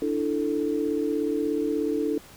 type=chord; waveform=sine; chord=D suspended second; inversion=none; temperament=just; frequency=293.7 / 330.4 / 440.5 Hz; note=D4 / E4 / A4; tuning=0 / +4 / +2 cents; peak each=-27 / -29 / -27 dBFS; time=0.02-2.18 s; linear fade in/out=2 ms; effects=pink hiss -49 dBFS RMS until 2.36 s